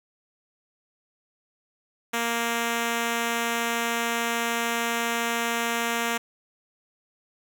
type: tone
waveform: 5% pulse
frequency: 233.1 Hz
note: A#3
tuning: in tune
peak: -13 dBFS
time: 2.13-6.18 s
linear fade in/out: 10 ms
effects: none